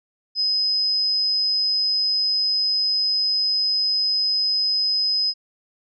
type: tone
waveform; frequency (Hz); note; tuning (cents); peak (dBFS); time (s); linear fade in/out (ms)
sine; 5050; D#8; +25; -18; 0.35-5.34; 50
effects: none